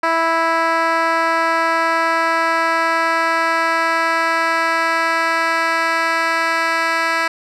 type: tone with band-pass filter sweep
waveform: 10% pulse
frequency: 329 Hz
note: E4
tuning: 3 cents flat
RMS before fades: -17 dBFS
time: 0.03-7.28 s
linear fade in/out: 5 ms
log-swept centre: 1100 to 2000 Hz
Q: 0.85
effects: none